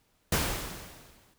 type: noise with exponential decay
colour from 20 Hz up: pink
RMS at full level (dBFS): -25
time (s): 0.32-1.34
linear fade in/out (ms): 5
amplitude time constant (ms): 220
effects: pink hiss -70 dBFS RMS until 1.38 s